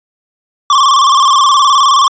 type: tone with vibrato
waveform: square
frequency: 1108.7 Hz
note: C#6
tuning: in tune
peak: -6 dBFS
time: 0.7-2.08 s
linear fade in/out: 2 ms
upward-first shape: square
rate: 19 Hz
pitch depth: 73 cents each way
effects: resampled to 16000 Hz